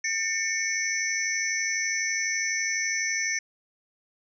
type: tone cluster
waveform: sine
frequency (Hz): 1802 / 2200 / 2292 / 5450 / 6000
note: A6 / C#7 / D7 / F8 / F#8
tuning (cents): +41 / -14 / -43 / -43 / +23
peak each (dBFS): -30 / -30 / -38 / -36 / -30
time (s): 0.04-3.39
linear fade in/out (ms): 5
effects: none